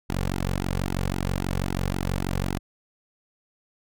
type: tone with flanger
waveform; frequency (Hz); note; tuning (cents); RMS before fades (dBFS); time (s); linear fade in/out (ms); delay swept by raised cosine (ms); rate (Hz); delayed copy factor
sawtooth; 46.16; F#1; -3; -27; 0.09-2.59; 10; 1.7 to 3.2; 3.7; -1
effects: none